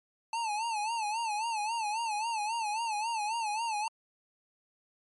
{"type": "tone with vibrato", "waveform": "square", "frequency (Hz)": 880, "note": "A5", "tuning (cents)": 0, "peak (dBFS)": -31, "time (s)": [0.33, 3.88], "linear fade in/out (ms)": 2, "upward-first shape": "sine", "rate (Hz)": 3.7, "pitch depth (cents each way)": 110, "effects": ["MP3 48 kbps"]}